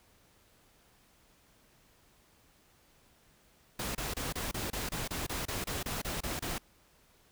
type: noise bursts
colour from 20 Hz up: pink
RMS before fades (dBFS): -36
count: 15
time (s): 3.79-6.582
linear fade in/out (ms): 5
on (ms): 160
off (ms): 28
effects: pink hiss -65 dBFS RMS until 7.31 s